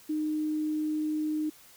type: tone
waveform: sine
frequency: 306.9 Hz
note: D#4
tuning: 24 cents flat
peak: -27 dBFS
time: 0.09-1.5 s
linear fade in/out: 10 ms
effects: white hiss -55 dBFS RMS until 1.76 s